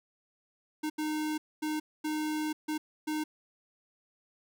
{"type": "tone bursts at uneven times", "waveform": "square", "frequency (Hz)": 307, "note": "D#4", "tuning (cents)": -23, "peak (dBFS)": -31, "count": 6, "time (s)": [[0.83, 0.9], [0.98, 1.38], [1.62, 1.8], [2.04, 2.53], [2.68, 2.78], [3.07, 3.24]], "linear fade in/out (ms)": 10, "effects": []}